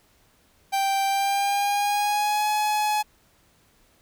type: tone with pitch glide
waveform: 45% pulse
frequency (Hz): 784 to 845.1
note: G5 to G#5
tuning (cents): 0 to +30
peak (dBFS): -21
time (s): 0.72-3.03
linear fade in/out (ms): 20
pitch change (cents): +130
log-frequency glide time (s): 1.06-2.48
effects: pink hiss -61 dBFS RMS until 4.01 s